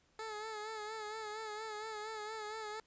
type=tone with vibrato; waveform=15% pulse; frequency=431.6 Hz; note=A4; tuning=33 cents flat; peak=-35 dBFS; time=0.19-2.8 s; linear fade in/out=2 ms; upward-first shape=sine; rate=4.3 Hz; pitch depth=51 cents each way; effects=pink hiss -72 dBFS RMS until 2.86 s + resampled to 16000 Hz